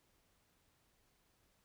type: silence
effects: pink hiss -75 dBFS RMS until 1.64 s